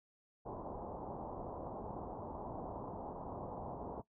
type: low-pass noise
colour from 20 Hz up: white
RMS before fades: -45 dBFS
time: 0.45-4.02 s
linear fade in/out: 20 ms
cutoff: 960 Hz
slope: 48 dB/octave
effects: noise-tail reverb RT60 0.1 s tail -17 dB re dry